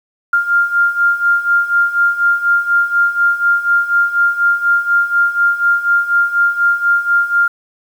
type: beating tone pair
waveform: sine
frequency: 1396.9 / 1401 Hz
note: F6 / F6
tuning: 0 / +5 cents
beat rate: 4.1 Hz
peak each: -16 / -12 dBFS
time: 0.33-7.48 s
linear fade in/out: 5 ms
effects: 7-bit